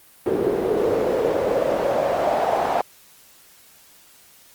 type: noise with band-pass filter sweep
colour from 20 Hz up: pink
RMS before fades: -21 dBFS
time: 0.26-2.81 s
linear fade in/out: 2 ms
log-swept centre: 380 to 750 Hz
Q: 4.4
effects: white hiss -51 dBFS RMS until 4.54 s + Opus 32 kbps